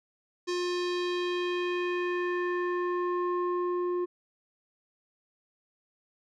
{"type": "tone with low-pass filter sweep", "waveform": "square", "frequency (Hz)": 355.5, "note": "F4", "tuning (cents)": 31, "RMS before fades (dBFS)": -30, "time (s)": [0.47, 4.06], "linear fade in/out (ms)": 20, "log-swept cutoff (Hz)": [5500, 750], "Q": 2.1, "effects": []}